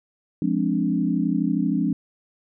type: chord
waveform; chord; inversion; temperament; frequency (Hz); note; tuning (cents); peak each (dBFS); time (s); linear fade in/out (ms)
sine; D half-diminished seventh; first; equal; 174.61 / 207.7 / 261.6 / 293.7; F3 / Ab3 / C4 / D4; 0 / 0 / 0 / 0; -25; 0.42-1.93; 2
effects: none

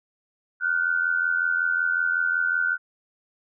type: tone pair together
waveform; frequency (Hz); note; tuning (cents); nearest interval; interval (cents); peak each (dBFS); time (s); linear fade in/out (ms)
sine; 1424.6 / 1510; F6 / F#6; +34 / +35; minor second; 101; -24 / -23; 0.6-2.78; 50
effects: none

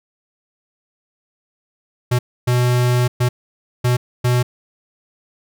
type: tone bursts at uneven times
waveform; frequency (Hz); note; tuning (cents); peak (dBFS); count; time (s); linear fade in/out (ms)
square; 123.47; B2; 0; -14; 5; 2.11-2.19 / 2.47-3.08 / 3.2-3.29 / 3.84-3.97 / 4.24-4.43; 10
effects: none

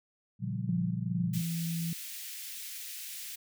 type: chord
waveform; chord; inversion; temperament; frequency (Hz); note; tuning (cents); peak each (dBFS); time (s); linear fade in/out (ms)
sine; G half-diminished seventh; first; just; 117.6 / 141.12 / 176.4 / 196; Bb2 / Db3 / F3 / G3; +16 / +31 / +18 / 0; -35 / -39 / -38 / -38; 0.39-1.43; 50
type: tone with pitch glide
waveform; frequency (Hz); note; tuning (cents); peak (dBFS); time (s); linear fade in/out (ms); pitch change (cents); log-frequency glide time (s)
sine; 174.61 to 166.72; F3 to E3; 0 to +20; -31; 0.69-1.93; 2; -80; 1.14-1.44
type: high-pass noise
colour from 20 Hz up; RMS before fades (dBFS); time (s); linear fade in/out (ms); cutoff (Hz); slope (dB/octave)
white; -42; 1.33-3.36; 10; 2000; 24
effects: none

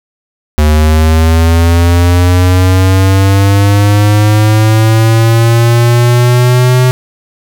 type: linear sweep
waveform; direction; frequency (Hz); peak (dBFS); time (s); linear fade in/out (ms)
square; up; 75.2 to 127.5; -5; 0.58-6.91; 0
effects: none

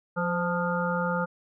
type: harmonic tone with a mistuned harmonic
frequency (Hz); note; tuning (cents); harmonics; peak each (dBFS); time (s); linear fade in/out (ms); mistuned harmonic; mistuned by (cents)
176.3; F3; +17; 1 / 3 / 5 / 7 / 8; -29 / -30 / -33 / -33 / -32; 0.16-1.26; 20; 3; -36
effects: none

